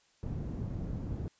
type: low-pass noise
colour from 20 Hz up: white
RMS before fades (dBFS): -37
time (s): 0.23-1.28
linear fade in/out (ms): 0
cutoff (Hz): 160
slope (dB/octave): 12
effects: white hiss -68 dBFS RMS until 1.39 s + resampled to 16000 Hz